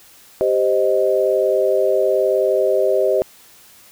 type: chord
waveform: sine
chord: C minor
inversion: second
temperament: equal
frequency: 392 / 523.3 / 622.3 Hz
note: G4 / C5 / Eb5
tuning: 0 / 0 / 0 cents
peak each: -18 dBFS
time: 0.41-3.22 s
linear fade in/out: 0 ms
effects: white hiss -47 dBFS RMS until 3.91 s